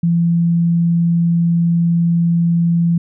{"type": "tone", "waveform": "sine", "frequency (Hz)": 169.5, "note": "E3", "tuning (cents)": 49, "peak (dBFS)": -11, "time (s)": [0.03, 2.98], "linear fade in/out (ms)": 5, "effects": []}